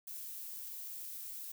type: noise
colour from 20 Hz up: violet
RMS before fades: -45 dBFS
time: 0.07-1.52 s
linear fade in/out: 5 ms
effects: none